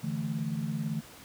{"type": "chord", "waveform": "sine", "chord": "D suspended second", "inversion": "none", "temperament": "equal", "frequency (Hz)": [146.83, 164.81, 220], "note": ["D3", "E3", "A3"], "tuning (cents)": [0, 0, 0], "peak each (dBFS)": -34, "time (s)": [0.03, 1.01], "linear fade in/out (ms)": 10, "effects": ["pink hiss -50 dBFS RMS until 1.24 s", "high-pass 80 Hz 12 dB/octave"]}